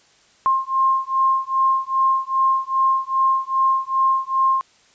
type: beating tone pair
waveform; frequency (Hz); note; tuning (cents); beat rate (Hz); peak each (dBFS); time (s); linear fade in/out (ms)
sine; 1061 / 1063.5; C6 / C6; +24 / +28; 2.5; -19; 0.46-4.61; 0
effects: white hiss -55 dBFS RMS until 4.94 s + resampled to 16000 Hz